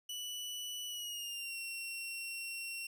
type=tone with pitch glide; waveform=sawtooth; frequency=2960 to 2730 Hz; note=F#7 to F7; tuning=0 to -40 cents; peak=-37 dBFS; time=0.09-2.87 s; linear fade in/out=5 ms; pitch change=-140 cents; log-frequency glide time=0.87-1.57 s; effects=none